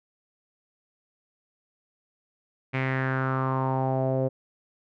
sawtooth tone with low-pass filter sweep, 131.9 Hz, C3, 14 cents sharp, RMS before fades -26 dBFS, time 2.73-4.29 s, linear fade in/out 20 ms, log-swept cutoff 2300 to 530 Hz, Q 4.5, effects none

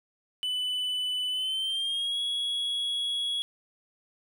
triangle tone with pitch glide, 2994 to 3341 Hz, F#7 to G#7, +20 to +10 cents, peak -26 dBFS, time 0.43-3.42 s, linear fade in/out 0 ms, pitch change +190 cents, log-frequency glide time 1.3-2.2 s, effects none

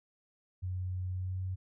sine tone with pitch glide, 91.8 to 93.24 Hz, F#2 to F#2, -13 to +14 cents, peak -33 dBFS, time 0.62-1.56 s, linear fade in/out 20 ms, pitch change +27 cents, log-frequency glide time 1.1-1.42 s, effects none

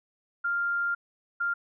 sine tone bursts at uneven times, 1396.9 Hz, F6, in tune, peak -25 dBFS, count 2, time 0.44-0.95 / 1.4-1.54 s, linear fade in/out 10 ms, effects none

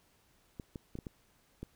clicks, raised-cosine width 3 ms, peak -28 dBFS, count 6, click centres 0.598 / 0.758 / 0.954 / 0.988 / 1.068 / 1.63 s, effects pink hiss -69 dBFS RMS until 1.75 s

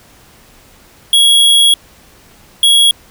square tone bursts at uneven times, 3322 Hz, G#7, in tune, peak -6 dBFS, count 2, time 1.13-1.74 / 2.63-2.91 s, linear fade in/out 2 ms, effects pink hiss -44 dBFS RMS until 3.1 s

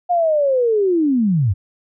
sine linear sweep, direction down, 720 to 85.1 Hz, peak -13 dBFS, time 0.09-1.54 s, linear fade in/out 20 ms, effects none

